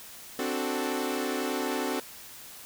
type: chord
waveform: sawtooth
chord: D dominant seventh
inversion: third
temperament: equal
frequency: 261.6 / 293.7 / 370 / 440 Hz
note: C4 / D4 / F#4 / A4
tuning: 0 / 0 / 0 / 0 cents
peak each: -29 / -31 / -30 / -31 dBFS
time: 0.39-2 s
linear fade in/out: 2 ms
effects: white hiss -46 dBFS RMS until 2.65 s